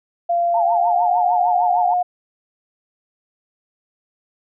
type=tone with pitch glide; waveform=sine; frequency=690 to 717.6 Hz; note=F5 to F5; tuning=-21 to +47 cents; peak=-15 dBFS; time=0.29-2.03 s; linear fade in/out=10 ms; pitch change=+68 cents; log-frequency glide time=0.64-1.13 s
type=tone with vibrato; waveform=sine; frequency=842 Hz; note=G#5; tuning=24 cents sharp; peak=-19 dBFS; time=0.54-1.94 s; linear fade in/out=5 ms; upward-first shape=triangle; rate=6.6 Hz; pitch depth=200 cents each way
effects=none